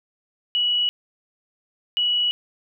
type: tone pair in turn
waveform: sine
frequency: 2932 / 2932 Hz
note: F#7 / F#7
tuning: -16 / -16 cents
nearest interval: unison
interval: 0 cents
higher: neither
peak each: -18 dBFS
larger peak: neither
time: 0.55-0.89 / 1.97-2.31 s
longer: neither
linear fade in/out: 0 ms
effects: none